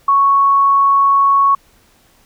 sine tone, 1108.7 Hz, C#6, in tune, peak -8 dBFS, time 0.08-1.55 s, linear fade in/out 5 ms, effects pink hiss -52 dBFS RMS until 2.25 s

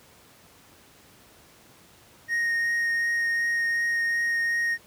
triangle tone with vibrato, 1862 Hz, A#6, 2 cents flat, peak -21 dBFS, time 2.28-4.78 s, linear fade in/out 50 ms, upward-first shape triangle, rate 2.7 Hz, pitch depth 9 cents each way, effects pink hiss -54 dBFS RMS until 4.86 s + high-pass 80 Hz 12 dB/octave

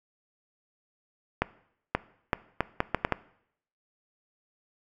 accelerating click train, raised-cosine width 0.5 ms, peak -8 dBFS, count 8, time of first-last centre 1.42-3.123 s, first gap 530 ms, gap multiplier 0.72, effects noise-tail reverb RT60 0.7 s tail -19 dB re dry

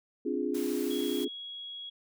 sine chord, D half-diminished seventh, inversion third, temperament equal, 261.6 / 293.7 / 349.2 / 415.3 Hz, C4 / D4 / F4 / Ab4, 0 / 0 / 0 / 0 cents, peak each -34 dBFS, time 0.25-1.28 s, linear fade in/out 10 ms
white noise, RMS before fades -44 dBFS, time 0.54-1.25 s, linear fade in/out 10 ms
sine tone, 3322 Hz, G#7, in tune, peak -39 dBFS, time 0.9-1.9 s, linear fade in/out 10 ms
effects none

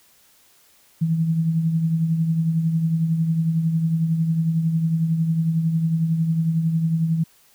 sine tone with tremolo, 162.9 Hz, E3, 20 cents flat, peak -15 dBFS, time 1.01-7.24 s, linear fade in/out 10 ms, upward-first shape triangle, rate 11 Hz, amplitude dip 55%, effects white hiss -56 dBFS RMS until 7.54 s

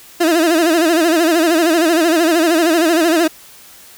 30% pulse tone with vibrato, 329.7 Hz, E4, in tune, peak -8 dBFS, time 0.2-3.28 s, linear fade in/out 10 ms, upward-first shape sine, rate 13 Hz, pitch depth 110 cents each way, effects white hiss -41 dBFS RMS until 3.97 s

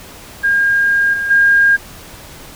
sine tone with level steps, 1616 Hz, G#6, 48 cents flat, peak -10 / -16 / -7 dBFS, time 0.43-1.77 s, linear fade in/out 20 ms, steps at 1.13 / 1.3 s, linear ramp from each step 10 ms, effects pink hiss -36 dBFS RMS until 2.55 s

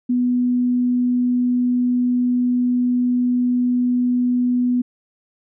sine tone, 246.9 Hz, B3, in tune, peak -15 dBFS, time 0.09-4.82 s, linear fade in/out 10 ms, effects none

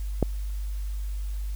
click, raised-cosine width 2 ms, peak -8 dBFS, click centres 0.227 s, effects added 50 Hz sine -28 dBFS peak until 1.55 s + white hiss -52 dBFS RMS until 1.55 s

